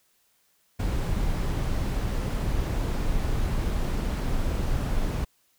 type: noise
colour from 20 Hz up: brown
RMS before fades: -26 dBFS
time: 0.79-5.25 s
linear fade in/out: 10 ms
effects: white hiss -67 dBFS RMS until 5.58 s